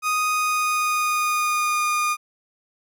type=tone with pitch glide; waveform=30% pulse; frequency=1244.5 to 1218.9 Hz; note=D#6 to D#6; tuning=0 to -36 cents; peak=-17 dBFS; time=0.02-2.17 s; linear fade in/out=50 ms; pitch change=-36 cents; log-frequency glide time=0.3-1.86 s; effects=none